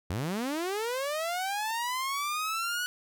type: linear sweep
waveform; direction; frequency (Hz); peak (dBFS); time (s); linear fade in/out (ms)
sawtooth; up; 78.5 to 1480; -26; 0.1-2.86; 0
effects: none